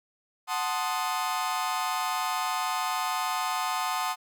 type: chord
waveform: 40% pulse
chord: F# diminished seventh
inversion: none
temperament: equal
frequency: 740 / 880 / 1046.5 / 1244.5 Hz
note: F#5 / A5 / C6 / Eb6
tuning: 0 / 0 / 0 / 0 cents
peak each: -32 dBFS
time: 0.47-4.16 s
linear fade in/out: 50 ms
effects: none